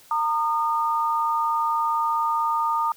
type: tone pair together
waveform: sine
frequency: 916 / 1220.7 Hz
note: A#5 / D#6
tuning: -31 / -33 cents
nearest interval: perfect fourth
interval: 498 cents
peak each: -23 dBFS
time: 0.11-2.92 s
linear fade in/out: 2 ms
effects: white hiss -52 dBFS RMS until 2.96 s